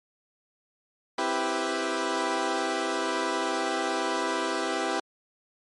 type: chord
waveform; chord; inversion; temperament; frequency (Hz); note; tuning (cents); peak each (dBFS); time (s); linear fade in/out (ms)
15% pulse; C major seventh; none; equal; 261.6 / 329.6 / 392 / 493.9; C4 / E4 / G4 / B4; 0 / 0 / 0 / 0; -28 / -24 / -24 / -27; 1.18-5; 5
effects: low-pass 8000 Hz 12 dB/octave + MP3 48 kbps